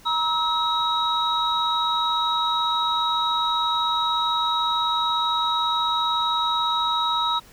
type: tone cluster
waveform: sine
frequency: 949 / 1295 / 3819 Hz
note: A#5 / E6 / A#7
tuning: +31 / -31 / +41 cents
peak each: -24 dBFS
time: 0.05-7.4 s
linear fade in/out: 20 ms
effects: tanh soft clip ceiling -10 dBFS + pink hiss -50 dBFS RMS until 7.52 s